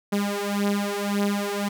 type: beating tone pair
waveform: sawtooth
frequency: 201.8 / 203.6 Hz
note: G#3 / G#3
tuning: -49 / -34 cents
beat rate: 1.8 Hz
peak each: -22 / -22 dBFS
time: 0.12-1.69 s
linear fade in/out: 10 ms
effects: none